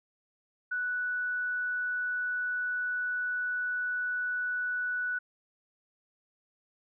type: tone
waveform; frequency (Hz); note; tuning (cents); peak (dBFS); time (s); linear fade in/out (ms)
sine; 1480; F#6; 0; -29; 0.71-5.19; 10
effects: none